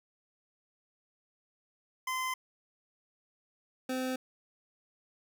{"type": "tone pair in turn", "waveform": "25% pulse", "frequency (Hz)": [1031, 257.8], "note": ["C6", "C4"], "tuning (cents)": [-26, -26], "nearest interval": "2 octaves", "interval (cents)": 2400, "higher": "first", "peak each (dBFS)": -28, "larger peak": "neither", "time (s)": [[2.07, 2.34], [3.89, 4.16]], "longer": "neither", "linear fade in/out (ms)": 5, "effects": []}